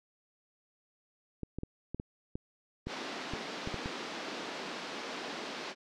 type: clicks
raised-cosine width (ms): 3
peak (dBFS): -24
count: 11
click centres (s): 1.433 / 1.586 / 1.634 / 1.946 / 1.999 / 2.355 / 2.87 / 3.336 / 3.674 / 3.743 / 3.859
type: band-pass noise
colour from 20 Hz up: pink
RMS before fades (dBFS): -41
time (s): 2.86-5.75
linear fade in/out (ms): 50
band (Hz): 230 to 5200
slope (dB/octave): 24
effects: none